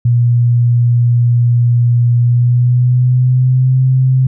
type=tone with pitch glide; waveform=sine; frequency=120 to 130.11 Hz; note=B2 to C3; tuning=-49 to -9 cents; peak=-7 dBFS; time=0.05-4.27 s; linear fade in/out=5 ms; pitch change=+140 cents; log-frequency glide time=2.17-3.81 s; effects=none